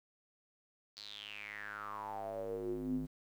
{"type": "tone with band-pass filter sweep", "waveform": "square", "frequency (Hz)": 51.9, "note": "G#1", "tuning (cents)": 0, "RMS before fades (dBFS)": -42, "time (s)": [0.96, 3.07], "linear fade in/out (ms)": 20, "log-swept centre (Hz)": [4600, 210], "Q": 8.1, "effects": ["11-bit"]}